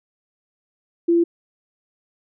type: tone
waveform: sine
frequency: 340 Hz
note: F4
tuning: 46 cents flat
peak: -13 dBFS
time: 1.08-1.24 s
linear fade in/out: 10 ms
effects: none